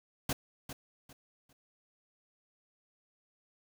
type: noise with echo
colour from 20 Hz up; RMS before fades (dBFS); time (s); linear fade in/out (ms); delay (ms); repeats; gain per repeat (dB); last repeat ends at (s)
pink; -32; 0.29-0.33; 5; 400; 3; -11; 1.53
effects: none